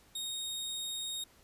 sawtooth tone, 3729 Hz, A#7, in tune, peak -33 dBFS, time 0.15-1.24 s, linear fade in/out 5 ms, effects pink hiss -63 dBFS RMS until 1.43 s + resampled to 32000 Hz

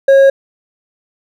sine tone with hard clipping, 545 Hz, C#5, 29 cents flat, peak -5 dBFS, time 0.08-0.3 s, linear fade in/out 5 ms, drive 4 dB, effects none

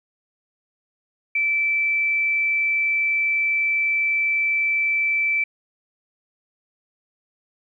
sine tone, 2324 Hz, D7, 19 cents flat, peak -18 dBFS, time 1.35-5.44 s, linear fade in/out 5 ms, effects 10-bit

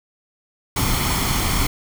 pink noise with comb filter, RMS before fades -20 dBFS, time 0.76-1.67 s, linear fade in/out 5 ms, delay 0.92 ms, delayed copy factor +0.55, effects none

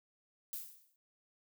violet noise with exponential decay, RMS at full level -39 dBFS, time 0.53-0.96 s, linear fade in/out 1 ms, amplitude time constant 92 ms, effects none

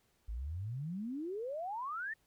sine exponential sweep, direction up, 50.9 to 1864.7 Hz, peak -37 dBFS, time 0.28-2.14 s, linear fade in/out 10 ms, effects pink hiss -74 dBFS RMS until 2.26 s

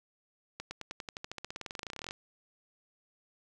accelerating click train, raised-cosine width 0.2 ms, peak -22 dBFS, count 29, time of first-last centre 0.6-2.109 s, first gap 110 ms, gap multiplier 0.94, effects none

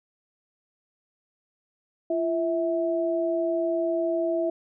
sine tone pair together, 340.8 / 653 Hz, F4 / E5, -42 / -17 cents, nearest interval major seventh, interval 1125 cents, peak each -26 / -25 dBFS, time 2.1-4.5 s, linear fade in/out 5 ms, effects none

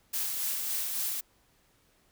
blue noise with tremolo, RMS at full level -31 dBFS, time 0.13-1.21 s, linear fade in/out 10 ms, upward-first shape sine, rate 3.6 Hz, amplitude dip 30%, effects pink hiss -67 dBFS RMS until 2.11 s

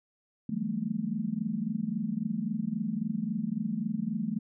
sine tone cluster, 159.1 / 180.5 / 194.7 / 218.4 / 242.1 Hz, D#3 / F#3 / G3 / A3 / B3, +39 / -43 / -12 / -13 / -34 cents, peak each -39 / -38 / -37 / -31 / -39 dBFS, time 0.49-4.39 s, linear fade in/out 5 ms, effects none

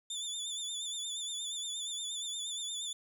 25% pulse tone with vibrato, 3520 Hz, A7, in tune, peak -32 dBFS, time 0.1-2.93 s, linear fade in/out 5 ms, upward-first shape sine, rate 8.5 Hz, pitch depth 56 cents each way, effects 12-bit

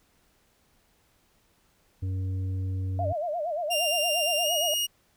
harmonic tone, 94 Hz, F#2, 28 cents sharp, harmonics 1 / 3 / 5, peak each -27 / -42 / -51 dBFS, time 2.02-3.13 s, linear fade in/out 10 ms
sine tone with vibrato, 647 Hz, E5, 32 cents flat, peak -27 dBFS, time 2.99-4.74 s, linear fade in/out 2 ms, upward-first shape sine, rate 8.6 Hz, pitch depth 170 cents each way
sawtooth tone with pitch glide, 2794 to 2866 Hz, F7 to F7, 0 to +44 cents, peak -22 dBFS, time 3.7-4.87 s, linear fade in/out 20 ms, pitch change +44 cents, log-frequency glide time 4.41-4.5 s
effects pink hiss -66 dBFS RMS until 5.16 s

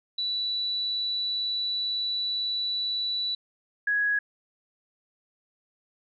sine tone pair in turn, 3951 / 1667 Hz, B7 / G#6, 0 / +6 cents, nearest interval octave + minor third, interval 1494 cents, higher first, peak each -26 / -22 dBFS, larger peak second, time 0.18-3.35 / 3.87-4.19 s, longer first, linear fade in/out 5 ms, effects none

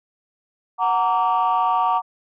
sine chord, Gb augmented, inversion none, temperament just, 740 / 925 / 1156.2 Hz, Gb5 / Bb5 / D6, 0 / -14 / -27 cents, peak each -20 / -19 / -20 dBFS, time 0.78-2.02 s, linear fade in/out 50 ms, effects tanh soft clip ceiling -11 dBFS

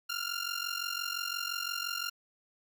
15% pulse ring-modulated tone, 1396.9 Hz, F6, in tune, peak -24 dBFS, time 0.09-2.1 s, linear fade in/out 10 ms, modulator 22.9 Hz, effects none

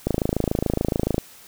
click train, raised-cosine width 2 ms, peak -7 dBFS, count 31, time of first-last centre 0.07-1.181 s, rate 27 Hz, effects white hiss -47 dBFS RMS until 1.47 s

